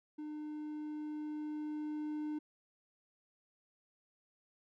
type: tone with level ramp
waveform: triangle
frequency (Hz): 302.4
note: D#4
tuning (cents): -49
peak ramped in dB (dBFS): -39 to -34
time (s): 0.18-2.39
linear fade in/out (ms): 10
effects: none